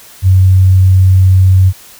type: tone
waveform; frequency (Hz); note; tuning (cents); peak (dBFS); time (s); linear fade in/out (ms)
sine; 93.7; F#2; +22; -3; 0.22-1.73; 50
effects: white hiss -37 dBFS RMS until 1.99 s